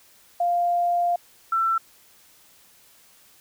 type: tone pair in turn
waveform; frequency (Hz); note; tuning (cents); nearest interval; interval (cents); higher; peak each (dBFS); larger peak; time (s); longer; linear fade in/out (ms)
sine; 698.5 / 1340.1; F5 / E6; 0 / +28; major seventh; 1128; second; -19; neither; 0.4-1.16 / 1.52-1.78; first; 5
effects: white hiss -55 dBFS RMS until 3.4 s